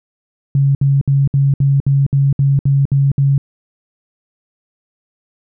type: tone bursts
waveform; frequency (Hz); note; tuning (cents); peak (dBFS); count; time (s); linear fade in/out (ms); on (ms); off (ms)
sine; 138.59; C#3; 0; -9; 11; 0.55-3.38; 2; 200; 63
effects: none